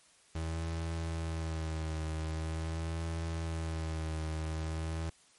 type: tone with vibrato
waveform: 35% pulse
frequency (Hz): 80.6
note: E2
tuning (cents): -38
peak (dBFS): -32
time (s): 0.35-5.1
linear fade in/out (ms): 5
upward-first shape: sine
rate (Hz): 0.44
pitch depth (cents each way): 36
effects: white hiss -63 dBFS RMS until 5.38 s + MP3 48 kbps